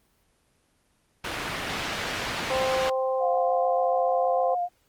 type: low-pass noise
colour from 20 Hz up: white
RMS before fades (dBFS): -31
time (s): 1.24-2.9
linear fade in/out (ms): 5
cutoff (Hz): 2800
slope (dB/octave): 12
type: harmonic tone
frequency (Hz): 261.6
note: C4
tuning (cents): 0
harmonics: 2 / 3 / 4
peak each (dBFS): -24 / -31 / -34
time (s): 2.5-4.55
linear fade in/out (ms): 10
type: tone with vibrato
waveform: sine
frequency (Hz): 710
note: F5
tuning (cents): +28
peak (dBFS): -24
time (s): 3.19-4.69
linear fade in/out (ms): 50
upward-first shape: sine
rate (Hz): 6.8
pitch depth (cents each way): 22
effects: pink hiss -67 dBFS RMS until 4.88 s + Opus 24 kbps